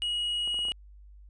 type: tone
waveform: triangle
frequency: 2900 Hz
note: F#7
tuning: 35 cents flat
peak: -26 dBFS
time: 0.02-0.72 s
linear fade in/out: 0 ms
type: clicks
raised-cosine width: 1 ms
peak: -33 dBFS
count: 6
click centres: 0.476 / 0.544 / 0.59 / 0.652 / 0.685 / 0.718 s
effects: added 50 Hz sine -48 dBFS peak until 1.29 s + resampled to 22050 Hz